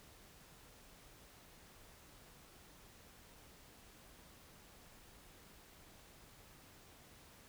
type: silence
effects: pink hiss -61 dBFS RMS until 7.48 s